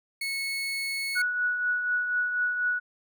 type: tone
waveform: 30% pulse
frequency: 2198 Hz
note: C#7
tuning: 15 cents flat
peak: -26 dBFS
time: 0.21-1.22 s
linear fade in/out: 5 ms
type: tone with tremolo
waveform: sine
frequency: 1469 Hz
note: F#6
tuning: 13 cents flat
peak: -22 dBFS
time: 1.15-2.8 s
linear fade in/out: 20 ms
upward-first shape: triangle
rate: 4.1 Hz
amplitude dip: 50%
effects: none